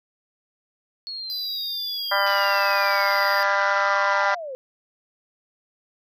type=linear sweep; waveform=sine; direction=down; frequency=4359 to 496.9 Hz; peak=-30 dBFS; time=1.07-4.55 s; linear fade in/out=0 ms
type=tone; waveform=square; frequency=4814 Hz; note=D8; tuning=42 cents sharp; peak=-29 dBFS; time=1.3-3.43 s; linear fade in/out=0 ms
type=harmonic tone; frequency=198.8 Hz; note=G3; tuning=25 cents sharp; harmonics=3 / 4 / 5 / 6 / 7 / 8 / 9 / 10; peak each=-26 / -28 / -25 / -29 / -25 / -28 / -32 / -29 dBFS; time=2.11-4.35 s; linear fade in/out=10 ms
type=band-pass noise; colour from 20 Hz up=white; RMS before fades=-37 dBFS; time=2.26-4.35 s; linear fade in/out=5 ms; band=950 to 5800 Hz; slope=96 dB/octave
effects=none